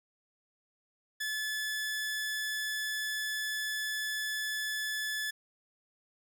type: tone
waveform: sawtooth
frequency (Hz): 1726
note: A6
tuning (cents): -34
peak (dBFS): -29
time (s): 1.2-5.31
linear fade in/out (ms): 10
effects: none